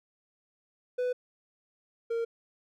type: tone pair in turn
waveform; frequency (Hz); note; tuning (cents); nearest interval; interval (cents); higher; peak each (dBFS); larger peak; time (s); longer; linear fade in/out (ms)
triangle; 497.7 / 461.9; B4 / A#4; +13 / -16; minor second; 129; first; -25 / -26; first; 0.98-1.13 / 2.1-2.25; neither; 10
effects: none

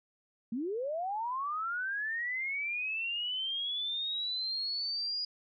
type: linear sweep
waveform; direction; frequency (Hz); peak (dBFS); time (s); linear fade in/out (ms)
sine; up; 212.4 to 4911; -32; 0.52-5.25; 5
effects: none

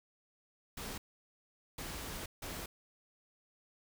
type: noise bursts at uneven times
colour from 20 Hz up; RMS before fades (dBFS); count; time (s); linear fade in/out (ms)
pink; -43; 3; 0.77-0.98 / 1.78-2.26 / 2.42-2.66; 5
effects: none

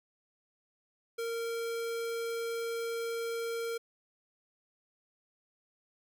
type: tone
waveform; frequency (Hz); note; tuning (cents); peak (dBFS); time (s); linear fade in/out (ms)
square; 461.9; A#4; -16; -34; 1.18-3.78; 10
effects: none

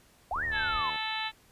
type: linear two-way sweep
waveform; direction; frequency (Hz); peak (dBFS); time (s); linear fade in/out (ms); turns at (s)
sine; up then down; 646 to 1906 to 981; -29; 0.31-0.9; 2; 0.44
type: low-pass noise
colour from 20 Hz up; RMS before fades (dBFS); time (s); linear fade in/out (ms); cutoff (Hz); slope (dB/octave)
pink; -43; 0.31-0.82; 20; 100; 48
type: click train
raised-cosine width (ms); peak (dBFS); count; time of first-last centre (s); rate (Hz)
1; -32; 47; 0.36-0.959; 76.8
type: harmonic tone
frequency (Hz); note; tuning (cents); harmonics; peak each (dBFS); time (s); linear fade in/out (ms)
438.4; A4; -6; 2 / 3 / 4 / 5 / 6 / 7 / 8 / 9; -36 / -42 / -38 / -41 / -39 / -40 / -41 / -39; 0.51-1.32; 50
effects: pink hiss -61 dBFS RMS until 1.51 s + resampled to 32000 Hz

